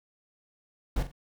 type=noise with echo; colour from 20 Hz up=brown; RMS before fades=-27 dBFS; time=0.96-1.03 s; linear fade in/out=5 ms; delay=43 ms; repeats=2; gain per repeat=-10 dB; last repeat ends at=1.116 s; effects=none